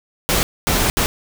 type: noise bursts at uneven times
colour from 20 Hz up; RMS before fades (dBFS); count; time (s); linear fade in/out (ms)
pink; -17; 3; 0.29-0.43 / 0.67-0.9 / 0.97-1.06; 0
effects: none